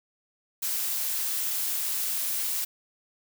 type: noise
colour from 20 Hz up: blue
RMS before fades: -29 dBFS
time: 0.62-2.65 s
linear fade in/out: 10 ms
effects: none